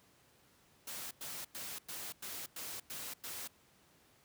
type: noise bursts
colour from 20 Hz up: white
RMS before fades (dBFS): -44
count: 8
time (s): 0.87-3.476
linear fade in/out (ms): 5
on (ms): 240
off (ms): 98
effects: pink hiss -67 dBFS RMS until 4.24 s + high-pass 80 Hz 12 dB/octave